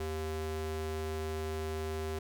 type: ring-modulated tone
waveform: square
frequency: 155.9 Hz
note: D#3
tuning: 4 cents sharp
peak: -32 dBFS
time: 0-2.19 s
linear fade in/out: 5 ms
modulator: 237 Hz
effects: none